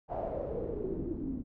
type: noise with low-pass filter sweep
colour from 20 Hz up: pink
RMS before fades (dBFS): -36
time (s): 0.08-1.44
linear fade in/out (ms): 50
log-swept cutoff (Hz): 740 to 240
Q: 6.7
effects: none